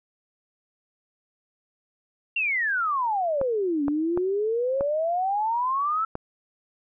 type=exponential two-way sweep; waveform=sine; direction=down then up; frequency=2794 to 280 to 1336 Hz; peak=-22 dBFS; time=2.36-6.05 s; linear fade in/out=5 ms; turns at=3.84 s
type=clicks; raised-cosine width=1 ms; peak=-16 dBFS; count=5; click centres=3.414 / 3.882 / 4.175 / 4.809 / 6.154 s
effects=none